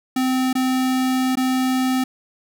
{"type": "tone with dropouts", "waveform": "square", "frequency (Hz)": 258.3, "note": "C4", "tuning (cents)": -22, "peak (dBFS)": -18, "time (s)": [0.16, 2.04], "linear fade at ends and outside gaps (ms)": 5, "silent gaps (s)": [[0.53, 0.552], [1.355, 1.371]], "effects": []}